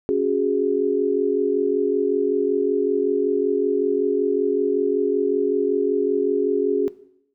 sine chord, C# suspended fourth, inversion none, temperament equal, 277.2 / 370 / 415.3 Hz, C#4 / F#4 / G#4, 0 / 0 / 0 cents, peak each -25 / -21 / -20 dBFS, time 0.09-6.88 s, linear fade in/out 0 ms, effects noise-tail reverb RT60 0.7 s tail -17 dB re dry

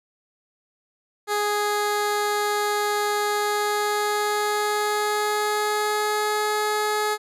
15% pulse tone with pitch glide, 415.3 to 422.8 Hz, G#4 to G#4, 0 to +31 cents, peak -15 dBFS, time 1.27-7.18 s, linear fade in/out 50 ms, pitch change +31 cents, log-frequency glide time 3.26-6.51 s, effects resampled to 32000 Hz

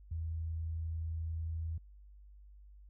sine tone, 81.3 Hz, E2, 23 cents flat, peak -35 dBFS, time 0.11-1.78 s, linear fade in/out 5 ms, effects added 50 Hz sine -53 dBFS peak until 2.89 s

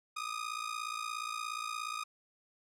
sawtooth ring-modulated tone, 1236 Hz, D#6, 12 cents flat, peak -30 dBFS, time 0.16-2.04 s, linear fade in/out 10 ms, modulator 28.5 Hz, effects low-pass 10000 Hz 12 dB/octave

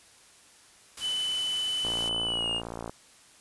white noise, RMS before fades -40 dBFS, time 0.97-2.09 s, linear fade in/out 5 ms
triangle tone with pitch glide, 3009 to 2840 Hz, F#7 to F7, +28 to +28 cents, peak -26 dBFS, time 1-2.62 s, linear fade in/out 50 ms, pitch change -100 cents, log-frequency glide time 2.23-2.5 s
click train, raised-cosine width 1 ms, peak -22 dBFS, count 61, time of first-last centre 1.85-2.895 s, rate 57.4 Hz
effects white hiss -56 dBFS RMS until 3.4 s + resampled to 24000 Hz

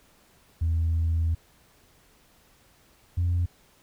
sine tone pair in turn, 82 / 87.28 Hz, E2 / F2, -9 / -1 cents, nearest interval minor second, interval 108 cents, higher second, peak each -20 dBFS, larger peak neither, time 0.61-1.35 / 3.17-3.46 s, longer first, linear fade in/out 10 ms, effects tanh soft clip ceiling -19 dBFS + pink hiss -60 dBFS RMS until 3.82 s

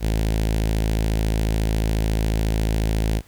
sawtooth tone with notch filter, 54.1 Hz, A1, 29 cents flat, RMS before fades -21 dBFS, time 0-3.22 s, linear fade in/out 50 ms, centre 1200 Hz, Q 1.2, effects pink hiss -53 dBFS RMS until 3.27 s

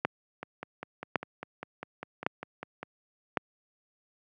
two click trains, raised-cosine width 0.5 ms, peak -22 / -10 dBFS, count 13 / 4, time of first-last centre 0.43-2.83 / 0.05-3.372 s, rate 5 / 0.903 Hz, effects high-pass 150 Hz 12 dB/octave

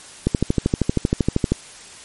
click train, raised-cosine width 3 ms, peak -3 dBFS, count 17, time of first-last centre 0.27-1.52 s, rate 12.8 Hz, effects white hiss -41 dBFS RMS until 2.04 s + MP3 48 kbps

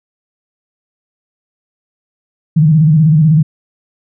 sine tone with vibrato, 155.56 Hz, D#3, in tune, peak -5 dBFS, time 2.56-3.43 s, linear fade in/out 10 ms, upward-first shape square, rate 16 Hz, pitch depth 84 cents each way, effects none

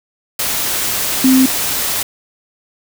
sine tone in noise, 261 Hz, C4, 4 cents flat, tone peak -7 dBFS, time 1.24-1.46 s, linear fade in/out 5 ms, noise white, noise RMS -18 dBFS, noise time 0.39-2.03 s, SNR +8 dB, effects none

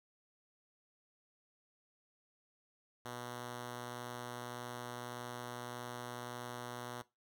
5% pulse tone, 121.7 Hz, B2, 25 cents flat, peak -32 dBFS, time 3.05-7.02 s, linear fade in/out 5 ms, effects noise-tail reverb RT60 0.2 s tail -17 dB re dry

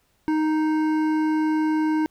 sine tone with hard clipping, 311.1 Hz, D#4, in tune, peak -21 dBFS, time 0.28-2.06 s, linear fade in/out 0 ms, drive 11 dB, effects pink hiss -66 dBFS RMS until 2.1 s

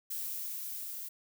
violet noise with level ramp, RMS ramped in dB -37 to -42 dBFS, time 0.1-1.09 s, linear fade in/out 10 ms, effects none

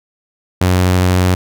sawtooth tone, 91.3 Hz, F#2, 23 cents flat, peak -6 dBFS, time 0.61-1.35 s, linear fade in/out 5 ms, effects none

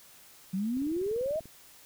sine exponential sweep, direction up, 181.3 to 659.3 Hz, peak -28 dBFS, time 0.53-1.4 s, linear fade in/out 10 ms
click train, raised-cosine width 3 ms, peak -36 dBFS, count 15, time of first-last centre 0.77-1.456 s, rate 20.4 Hz
effects white hiss -55 dBFS RMS until 1.85 s

